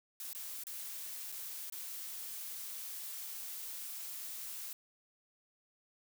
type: noise with dropouts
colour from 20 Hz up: blue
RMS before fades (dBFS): -44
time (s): 0.2-4.73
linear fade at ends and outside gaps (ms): 1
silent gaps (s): 0.331-0.349 / 0.637-0.668 / 1.319-1.323 / 1.699-1.723
effects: none